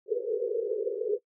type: band-pass noise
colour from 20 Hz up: pink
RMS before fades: -30 dBFS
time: 0.06-1.19 s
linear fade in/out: 50 ms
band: 400 to 490 Hz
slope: 96 dB/octave
effects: noise-tail reverb RT60 0.1 s tail -20 dB re dry